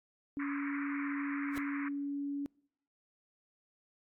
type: tone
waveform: sine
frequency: 283.2 Hz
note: C#4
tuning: 37 cents sharp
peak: -34 dBFS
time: 0.37-2.46 s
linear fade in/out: 0 ms
type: band-pass noise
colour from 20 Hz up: white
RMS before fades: -43 dBFS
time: 0.39-1.89 s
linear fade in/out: 10 ms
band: 1000 to 2300 Hz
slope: 96 dB/octave
type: noise with exponential growth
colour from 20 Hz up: pink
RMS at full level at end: -41 dBFS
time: 1.5-1.58 s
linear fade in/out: 1 ms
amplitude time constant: 16 ms
effects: noise-tail reverb RT60 0.7 s tail -26 dB re dry + AAC 64 kbps